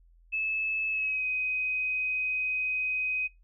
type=tone with pitch glide; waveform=sine; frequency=2606 to 2514 Hz; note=E7 to D#7; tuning=-20 to +17 cents; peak=-27 dBFS; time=0.32-3.28 s; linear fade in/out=20 ms; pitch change=-63 cents; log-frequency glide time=0.89-1.25 s; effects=noise-tail reverb RT60 0.2 s tail -25 dB re dry + added 42 Hz sine -56 dBFS peak until 3.43 s